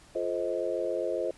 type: chord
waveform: sine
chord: F dominant seventh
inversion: none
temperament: just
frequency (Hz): 349.2 / 436.5 / 523.8 / 628.6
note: F4 / A4 / C5 / Eb5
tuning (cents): 0 / -14 / +2 / +18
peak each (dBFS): -34 / -35 / -32 / -33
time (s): 0.15-1.31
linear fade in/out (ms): 5
effects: pink hiss -56 dBFS RMS until 1.37 s + resampled to 24000 Hz